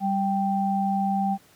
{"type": "tone pair together", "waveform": "sine", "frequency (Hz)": [196, 784], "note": ["G3", "G5"], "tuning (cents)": [0, 0], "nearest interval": "2 octaves", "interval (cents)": 2400, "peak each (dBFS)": -24, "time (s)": [0, 1.38], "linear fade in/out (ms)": 50, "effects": ["pink hiss -56 dBFS RMS until 1.55 s", "high-pass 100 Hz 12 dB/octave"]}